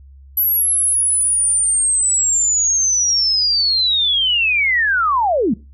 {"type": "linear sweep", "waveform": "sine", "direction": "down", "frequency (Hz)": [11810, 184.4], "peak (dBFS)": -13, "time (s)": [0.37, 5.54], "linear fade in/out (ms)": 5, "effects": ["noise-tail reverb RT60 0.3 s tail -23 dB re dry", "added 68 Hz sine -39 dBFS peak until 5.73 s"]}